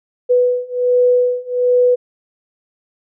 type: beating tone pair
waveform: sine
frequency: 493.9 / 495.2 Hz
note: B4 / B4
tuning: 0 / +5 cents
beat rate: 1.3 Hz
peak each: -15 / -14 dBFS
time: 0.29-1.96 s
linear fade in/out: 20 ms
effects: none